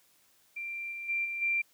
sine tone with level steps, 2365 Hz, D7, 12 cents sharp, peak -35 / -37 / -28 / -33 / -26 dBFS, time 0.56-1.62 s, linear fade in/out 10 ms, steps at 0.91 / 1.08 / 1.24 / 1.41 s, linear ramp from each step 20 ms, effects white hiss -66 dBFS RMS until 1.73 s + high-pass 60 Hz 12 dB/octave

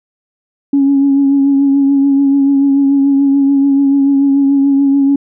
sine tone with vibrato, 277.2 Hz, C#4, in tune, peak -6 dBFS, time 0.73-5.16 s, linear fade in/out 5 ms, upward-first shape triangle, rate 6.9 Hz, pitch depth 31 cents each way, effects tanh soft clip ceiling -2 dBFS

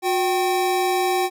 square tone pair together, 362.4 / 772.8 Hz, F#4 / G5, -36 / -25 cents, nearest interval octave + minor second, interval 1311 cents, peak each -22 dBFS, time 0.02-1.3 s, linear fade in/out 50 ms, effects none

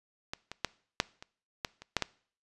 clicks, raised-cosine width 0.2 ms, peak -18 / -22 / -11 / -7 / -27 / -14 / -28 / -8 / -11 dBFS, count 9, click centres 0.335 / 0.516 / 0.647 / 1.001 / 1.225 / 1.648 / 1.82 / 1.967 / 2.023 s, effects noise-tail reverb RT60 0.5 s tail -22 dB re dry + resampled to 24000 Hz

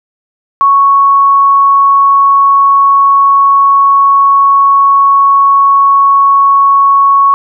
sine tone, 1108.7 Hz, C#6, in tune, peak -3 dBFS, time 0.61-7.34 s, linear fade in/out 0 ms, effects none

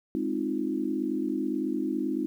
sine chord, F minor seventh, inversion first, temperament equal, 207.7 / 261.6 / 311.1 / 349.2 Hz, Ab3 / C4 / Eb4 / F4, 0 / 0 / 0 / 0 cents, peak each -35 / -31 / -30 / -34 dBFS, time 0.15-2.26 s, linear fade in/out 0 ms, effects 10-bit

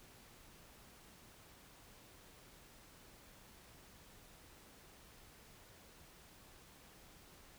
silence, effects pink hiss -61 dBFS RMS until 7.58 s

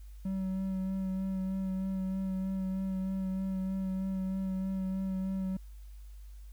triangle tone with vibrato, 189.9 Hz, F#3, 45 cents sharp, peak -29 dBFS, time 0.25-5.57 s, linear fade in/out 5 ms, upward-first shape sine, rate 3.2 Hz, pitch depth 16 cents each way, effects added 50 Hz sine -45 dBFS peak until 6.52 s + white hiss -67 dBFS RMS until 6.52 s

